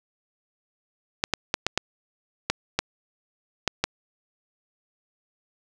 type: clicks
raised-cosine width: 0.2 ms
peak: -4 dBFS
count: 9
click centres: 1.239 / 1.337 / 1.541 / 1.666 / 1.776 / 2.5 / 2.79 / 3.677 / 3.84 s
effects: none